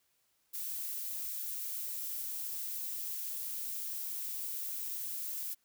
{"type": "noise", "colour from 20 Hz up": "violet", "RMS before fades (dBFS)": -39, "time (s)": [0.53, 5.55], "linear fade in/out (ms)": 20, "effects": ["white hiss -75 dBFS RMS until 5.64 s"]}